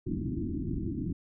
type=low-pass noise; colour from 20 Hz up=white; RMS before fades=-33 dBFS; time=0.06-1.13 s; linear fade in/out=10 ms; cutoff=350 Hz; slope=96 dB/octave; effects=none